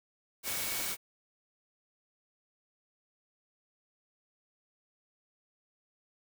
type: tone in noise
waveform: sine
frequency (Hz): 2240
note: C#7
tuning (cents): +18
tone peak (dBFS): -45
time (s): 0.43-0.97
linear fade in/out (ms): 50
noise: white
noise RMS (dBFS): -35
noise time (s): 0.43-0.97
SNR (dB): -13
effects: none